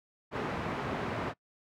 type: band-pass noise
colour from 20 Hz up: pink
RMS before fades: -35 dBFS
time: 0.31-1.34 s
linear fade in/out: 50 ms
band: 130 to 1700 Hz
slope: 12 dB/octave
effects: noise-tail reverb RT60 0.1 s tail -22 dB re dry